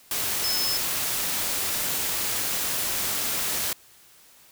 sine tone in noise, 5200 Hz, E8, 24 cents flat, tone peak -25 dBFS, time 0.44-0.77 s, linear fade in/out 2 ms, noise white, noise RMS -27 dBFS, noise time 0.11-3.73 s, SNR -1 dB, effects white hiss -54 dBFS RMS until 4.51 s

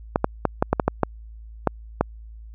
clicks, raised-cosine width 1 ms, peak -3 dBFS, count 10, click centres 0.159 / 0.244 / 0.453 / 0.625 / 0.73 / 0.798 / 0.88 / 1.033 / 1.673 / 2.01 s, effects added 55 Hz sine -38 dBFS peak until 2.54 s

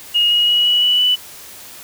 sine tone with pitch steps, 2868 / 2890 / 2911 / 2933 / 2955 / 2978 Hz, F7 / F#7 / F#7 / F#7 / F#7 / F#7, +45 / -41 / -29 / -16 / -3 / +11 cents, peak -11 dBFS, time 0.14-1.16 s, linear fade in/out 20 ms, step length 170 ms, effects white hiss -37 dBFS RMS until 1.83 s

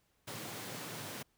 pink high-pass noise, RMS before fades -44 dBFS, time 0.27-1.23 s, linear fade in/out 10 ms, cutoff 100 Hz, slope 96 dB/octave, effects pink hiss -75 dBFS RMS until 1.37 s

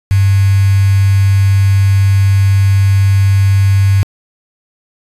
sine tone with quantisation, 98 Hz, G2, in tune, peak -6 dBFS, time 0.11-4.03 s, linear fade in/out 0 ms, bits 4, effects resampled to 32000 Hz

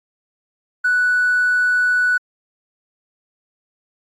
sine tone with hard clipping, 1481 Hz, F#6, 1 cent sharp, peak -14 dBFS, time 0.84-2.18 s, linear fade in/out 10 ms, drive 1 dB, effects AAC 64 kbps

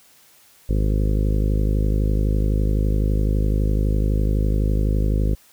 harmonic tone, 51.91 Hz, G#1, in tune, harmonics 1 / 2 / 3 / 4 / 5 / 6 / 7 / 8 / 9 / 10, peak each -18 / -24 / -28 / -30 / -32 / -34 / -35 / -36 / -37 / -38 dBFS, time 0.69-5.35 s, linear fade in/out 5 ms, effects white hiss -53 dBFS RMS until 5.52 s

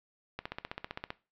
click train, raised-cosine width 0.3 ms, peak -20 dBFS, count 12, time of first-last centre 0.39-1.104 s, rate 15.4 Hz, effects noise-tail reverb RT60 0.3 s tail -18 dB re dry + low-pass 4000 Hz 12 dB/octave

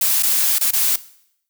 blue noise with dropouts, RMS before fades -17 dBFS, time 0.01-0.96 s, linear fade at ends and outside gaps 5 ms, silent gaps 0.226-0.232 / 0.585-0.609 / 0.709-0.732 s, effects noise-tail reverb RT60 0.7 s tail -18 dB re dry

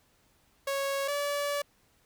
sawtooth tone pair in turn, 552 / 575.2 Hz, C#5 / D5, -7 / -36 cents, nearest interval minor second, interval 71 cents, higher second, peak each -25 / -25 dBFS, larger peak neither, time 0.67-1.08 / 1.08-1.62 s, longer second, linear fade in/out 5 ms, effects pink hiss -67 dBFS RMS until 2.05 s

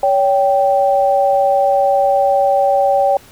sine tone pair together, 563.2 / 782 Hz, C#5 / G5, +27 / -4 cents, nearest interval tritone, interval 569 cents, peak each -13 dBFS, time 0.03-3.17 s, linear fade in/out 2 ms, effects pink hiss -43 dBFS RMS until 3.31 s

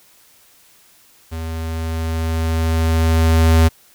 square tone with level ramp, 81.2 Hz, E2, 26 cents flat, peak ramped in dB -25 to -9 dBFS, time 1.31-3.69 s, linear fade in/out 20 ms, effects white hiss -51 dBFS RMS until 3.94 s

